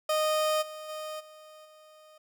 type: tone with level steps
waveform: 30% pulse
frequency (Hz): 618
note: D#5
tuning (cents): -12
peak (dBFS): -22 / -37 / -33 / -46 / -50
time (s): 0.09-2.18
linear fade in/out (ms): 5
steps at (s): 0.61 / 0.88 / 1.19 / 1.64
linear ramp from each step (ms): 20
effects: none